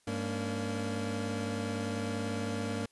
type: tone cluster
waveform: 25% pulse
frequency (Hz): 100.7 / 231.3 / 284.2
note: G2 / A#3 / C#4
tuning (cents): +47 / -13 / +43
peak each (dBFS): -33 / -32 / -36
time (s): 0.07-2.86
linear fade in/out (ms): 5
effects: white hiss -69 dBFS RMS until 2.91 s + resampled to 24000 Hz